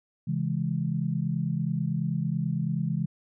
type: chord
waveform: sine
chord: C# minor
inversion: none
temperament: equal with one note detuned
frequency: 135.66 / 164.81 / 207.7 Hz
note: C#3 / E3 / G#3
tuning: -37 / 0 / 0 cents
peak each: -30 / -28 / -32 dBFS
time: 0.27-3.06 s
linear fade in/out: 10 ms
effects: none